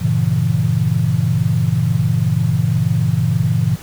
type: chord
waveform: sine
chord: G diminished seventh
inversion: none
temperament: equal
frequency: 98 / 116.54 / 138.59 / 164.81 Hz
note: G2 / Bb2 / Db3 / Fb3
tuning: 0 / 0 / 0 / 0 cents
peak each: -22 / -17 / -19 / -18 dBFS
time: 0.01-3.76 s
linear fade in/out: 10 ms
effects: pink hiss -37 dBFS RMS until 3.82 s